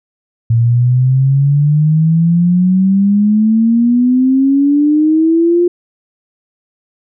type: exponential sweep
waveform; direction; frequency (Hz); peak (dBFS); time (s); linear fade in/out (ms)
sine; up; 114.1 to 354.2; -7; 0.5-5.68; 5
effects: none